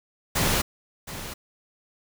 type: noise with echo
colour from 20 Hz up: pink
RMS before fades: -23 dBFS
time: 0.35-0.62 s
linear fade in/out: 10 ms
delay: 720 ms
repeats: 1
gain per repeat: -13 dB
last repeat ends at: 1.34 s
effects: none